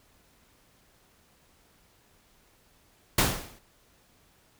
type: noise with exponential decay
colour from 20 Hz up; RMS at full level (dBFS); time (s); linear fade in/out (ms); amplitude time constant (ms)
pink; -18; 3.18-3.59; 5; 89
effects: pink hiss -63 dBFS RMS until 4.59 s